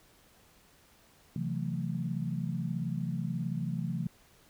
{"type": "chord", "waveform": "sine", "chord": "F# half-diminished seventh", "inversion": "second", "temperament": "just", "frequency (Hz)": [133.2, 166.5, 185, 222], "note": ["C3", "E3", "F#3", "A3"], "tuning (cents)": [31, 18, 0, 16], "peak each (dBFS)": [-36, -34, -39, -39], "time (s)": [1.36, 4.07], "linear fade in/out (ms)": 2, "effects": ["pink hiss -62 dBFS RMS until 4.49 s"]}